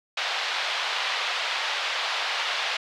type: band-pass noise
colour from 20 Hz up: white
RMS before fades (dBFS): -28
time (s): 0.17-2.77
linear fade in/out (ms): 5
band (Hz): 610 to 4000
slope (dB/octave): 24
effects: none